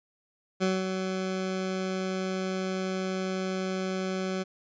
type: tone with ADSR envelope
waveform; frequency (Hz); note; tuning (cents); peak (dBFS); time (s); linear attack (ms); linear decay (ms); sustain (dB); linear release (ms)
20% pulse; 187.9; F#3; +27; -18; 0.6-4.44; 28; 200; -6; 21
effects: resampled to 16000 Hz